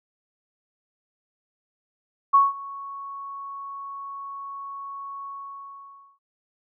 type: tone with ADSR envelope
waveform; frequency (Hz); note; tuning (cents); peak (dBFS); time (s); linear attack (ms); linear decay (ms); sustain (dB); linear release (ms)
sine; 1108.7; C#6; 0; -11; 2.33-6.19; 17; 180; -22; 930
effects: none